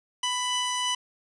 sawtooth tone pair together, 994 / 2979 Hz, B5 / F#7, +11 / +11 cents, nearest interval octave + perfect fifth, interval 1900 cents, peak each -25 dBFS, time 0.23-0.95 s, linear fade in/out 5 ms, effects resampled to 22050 Hz

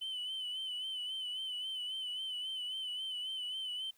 sine tone with vibrato, 3031 Hz, F#7, 41 cents sharp, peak -35 dBFS, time 0.01-3.91 s, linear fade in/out 10 ms, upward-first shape sine, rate 3.7 Hz, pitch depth 51 cents each way, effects tanh soft clip ceiling -35 dBFS + white hiss -70 dBFS RMS until 3.97 s

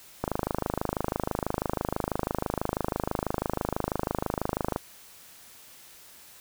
click train, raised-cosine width 1 ms, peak -12 dBFS, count 119, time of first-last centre 0.24-4.761 s, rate 26.1 Hz, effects white hiss -51 dBFS RMS until 6.4 s

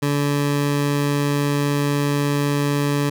20% pulse tone, 143.8 Hz, D3, 36 cents flat, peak -13 dBFS, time 0.02-3.1 s, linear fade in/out 10 ms, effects none

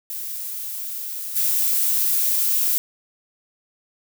violet noise with level steps, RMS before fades -30 / -20 dBFS, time 0.1-2.78 s, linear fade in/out 0 ms, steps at 1.35 s, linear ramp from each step 20 ms, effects none

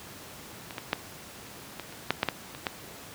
clicks, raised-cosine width 0.3 ms, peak -22 / -17 / -8 / -19 / -30 / -7 / -7 / -9 / -24 / -11 dBFS, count 10, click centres 0.708 / 0.782 / 0.931 / 1.797 / 1.925 / 2.106 / 2.231 / 2.287 / 2.549 / 2.668 s, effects pink hiss -45 dBFS RMS until 3.14 s + high-pass 100 Hz 12 dB/octave

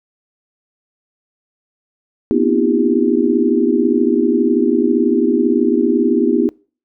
sine tone cluster, 238.3 / 256.4 / 310.9 / 343.2 / 398.9 Hz, A#3 / C4 / D#4 / F4 / G4, +38 / -35 / -1 / -30 / +30 cents, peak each -18 dBFS, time 2.31-6.49 s, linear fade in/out 0 ms, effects noise-tail reverb RT60 0.4 s tail -25 dB re dry

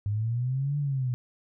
sine linear two-way sweep, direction up then down, 100.1 to 146.83 to 121.5 Hz, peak -25 dBFS, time 0.06-1.14 s, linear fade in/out 0 ms, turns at 0.78 s, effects none

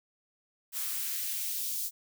blue noise with high-pass filter sweep, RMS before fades -34 dBFS, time 0.72-1.91 s, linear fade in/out 50 ms, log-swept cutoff 930 to 5000 Hz, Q 1, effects none

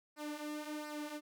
sawtooth tone with flanger, 300 Hz, D4, 37 cents sharp, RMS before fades -43 dBFS, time 0.16-1.21 s, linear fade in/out 50 ms, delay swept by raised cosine 0.29 to 4.69 ms, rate 1.4 Hz, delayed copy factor -0.65, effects none

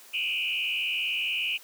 sine tone with frequency modulation, 2700 Hz, E7, 41 cents sharp, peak -26 dBFS, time 0.13-1.58 s, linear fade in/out 20 ms, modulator 82.2 Hz, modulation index 3.6, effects white hiss -51 dBFS RMS until 1.63 s + high-pass 300 Hz 12 dB/octave

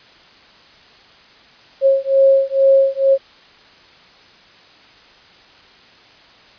sine beating tone pair, 541 / 543.2 Hz, C#5 / C#5, -42 / -35 cents, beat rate 2.2 Hz, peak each -13 dBFS, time 1.81-3.18 s, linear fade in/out 50 ms, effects white hiss -46 dBFS RMS until 6.58 s + resampled to 11025 Hz

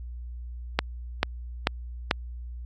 click train, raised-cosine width 0.3 ms, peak -4 dBFS, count 4, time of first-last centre 0.79-2.112 s, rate 2.27 Hz, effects added 60 Hz sine -35 dBFS peak until 2.65 s + AAC 32 kbps

